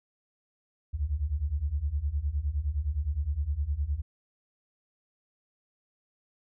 sine beating tone pair, 67.4 / 77.1 Hz, C#2 / D#2, -48 / -15 cents, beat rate 9.7 Hz, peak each -31 / -29 dBFS, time 0.93-4.02 s, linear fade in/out 20 ms, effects none

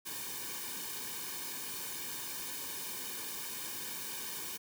white noise with comb filter, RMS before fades -41 dBFS, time 0.05-4.58 s, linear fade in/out 20 ms, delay 1.5 ms, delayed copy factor -0.95, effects none

